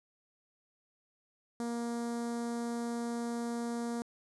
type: tone with notch filter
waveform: sawtooth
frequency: 235.5 Hz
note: A#3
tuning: 18 cents sharp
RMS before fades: -36 dBFS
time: 1.6-4.02 s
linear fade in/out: 0 ms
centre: 2700 Hz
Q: 0.56
effects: resampled to 24000 Hz

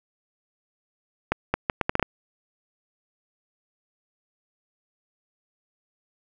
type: accelerating click train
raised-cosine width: 0.5 ms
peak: -6 dBFS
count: 8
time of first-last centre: 1.32-2.027 s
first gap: 220 ms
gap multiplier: 0.72
effects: none

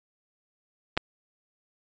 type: clicks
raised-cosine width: 0.3 ms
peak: -20 / -7 dBFS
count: 2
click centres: 0.969 / 0.975 s
effects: resampled to 16000 Hz

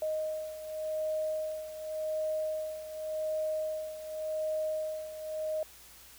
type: beating tone pair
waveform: sine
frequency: 622.3 / 623.18 Hz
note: D#5 / D#5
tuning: 0 / +3 cents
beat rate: 0.88 Hz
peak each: -33 / -38 dBFS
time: 0.02-5.63 s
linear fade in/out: 2 ms
effects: added 60 Hz sine -64 dBFS peak until 6.18 s + white hiss -54 dBFS RMS until 6.18 s

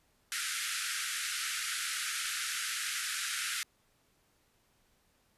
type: band-pass noise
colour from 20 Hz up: pink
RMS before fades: -36 dBFS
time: 0.32-3.63 s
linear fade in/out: 0 ms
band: 1300 to 12000 Hz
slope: 96 dB/octave
effects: pink hiss -71 dBFS RMS until 5.37 s + resampled to 32000 Hz

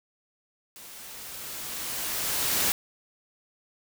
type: noise with level ramp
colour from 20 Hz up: white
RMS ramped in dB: -46 to -24 dBFS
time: 0.76-2.72 s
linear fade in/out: 0 ms
effects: none

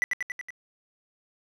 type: tone with echo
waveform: triangle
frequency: 1975.5 Hz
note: B6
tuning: in tune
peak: -19 dBFS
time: 0.02-0.04 s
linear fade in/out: 0 ms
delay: 93 ms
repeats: 5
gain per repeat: -3 dB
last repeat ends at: 0.505 s
effects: none

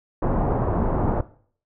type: low-pass noise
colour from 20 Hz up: pink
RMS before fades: -22 dBFS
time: 0.22-1.21 s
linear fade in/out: 5 ms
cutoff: 1000 Hz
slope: 24 dB/octave
effects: noise-tail reverb RT60 0.5 s tail -17 dB re dry

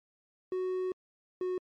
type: tone pair in turn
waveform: triangle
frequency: 370 / 366.4 Hz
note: F#4 / F#4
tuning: 0 / -17 cents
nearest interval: unison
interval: 17 cents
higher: first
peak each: -28 dBFS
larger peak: neither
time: 0.52-0.92 / 1.41-1.58 s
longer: first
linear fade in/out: 2 ms
effects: MP3 48 kbps

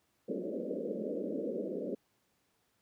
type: band-pass noise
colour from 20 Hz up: white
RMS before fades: -37 dBFS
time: 0.28-1.95 s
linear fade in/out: 5 ms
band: 180 to 580 Hz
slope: 96 dB/octave
effects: pink hiss -75 dBFS RMS until 2.81 s + high-pass 100 Hz 12 dB/octave

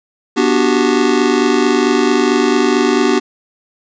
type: chord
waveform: square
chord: G major seventh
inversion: first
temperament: just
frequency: 245 / 294 / 367.5 / 392 Hz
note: B3 / D4 / F#4 / G4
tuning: -14 / +2 / -12 / 0 cents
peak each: -17 dBFS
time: 0.36-3.2 s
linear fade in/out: 20 ms
effects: resampled to 16000 Hz + 7-bit

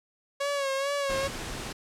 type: tone with vibrato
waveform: sawtooth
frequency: 554.4 Hz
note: C#5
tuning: in tune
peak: -23 dBFS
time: 0.4-1.28 s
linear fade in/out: 10 ms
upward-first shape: sine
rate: 2.3 Hz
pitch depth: 54 cents each way
type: noise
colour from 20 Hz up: pink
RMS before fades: -36 dBFS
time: 1.09-1.73 s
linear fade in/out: 10 ms
effects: low-pass 9000 Hz 12 dB/octave

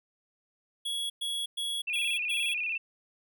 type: tone bursts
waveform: square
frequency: 3346 Hz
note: G#7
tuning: 12 cents sharp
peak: -31 dBFS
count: 5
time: 0.85-2.54 s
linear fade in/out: 10 ms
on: 250 ms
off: 110 ms
type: tone with vibrato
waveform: sine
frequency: 2559 Hz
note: D#7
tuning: 48 cents sharp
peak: -29 dBFS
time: 1.87-2.78 s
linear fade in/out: 10 ms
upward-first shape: square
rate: 17 Hz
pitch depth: 74 cents each way
effects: none

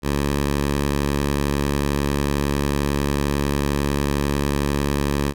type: tone with vibrato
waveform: 10% pulse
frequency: 71.1 Hz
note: C#2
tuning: 45 cents sharp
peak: -11 dBFS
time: 0.02-5.34 s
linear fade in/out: 50 ms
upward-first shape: sine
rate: 18 Hz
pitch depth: 23 cents each way
effects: none

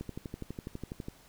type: click train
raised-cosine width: 3 ms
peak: -25 dBFS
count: 14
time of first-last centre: 0.01-1.084 s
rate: 12.1 Hz
effects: pink hiss -59 dBFS RMS until 1.28 s

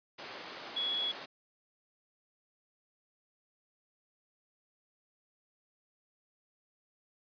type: tone in noise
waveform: sine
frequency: 3362 Hz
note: G#7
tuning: 20 cents sharp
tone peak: -31 dBFS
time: 0.76-1.12 s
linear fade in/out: 10 ms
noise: pink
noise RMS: -42 dBFS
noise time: 0.18-1.26 s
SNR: +8 dB
effects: high-pass 400 Hz 12 dB/octave + resampled to 11025 Hz

